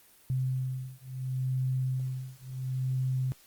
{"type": "beating tone pair", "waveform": "sine", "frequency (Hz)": [129.4, 130.12], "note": ["C3", "C3"], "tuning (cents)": [-19, -9], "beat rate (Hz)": 0.72, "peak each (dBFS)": [-32, -32], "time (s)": [0.3, 3.32], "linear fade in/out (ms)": 0, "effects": ["white hiss -59 dBFS RMS until 3.46 s", "Opus 32 kbps"]}